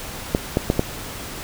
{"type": "clicks", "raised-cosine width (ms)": 2, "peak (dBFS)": -3, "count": 4, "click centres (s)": [0.349, 0.571, 0.701, 0.794], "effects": ["pink hiss -33 dBFS RMS until 1.43 s"]}